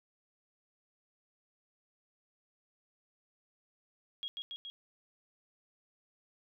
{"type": "tone with echo", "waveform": "sine", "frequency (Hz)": 3286, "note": "G#7", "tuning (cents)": -19, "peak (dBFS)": -36, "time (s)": [4.23, 4.28], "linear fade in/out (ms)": 0, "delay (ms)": 140, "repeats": 3, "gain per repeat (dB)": -2, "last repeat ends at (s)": 4.7, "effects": []}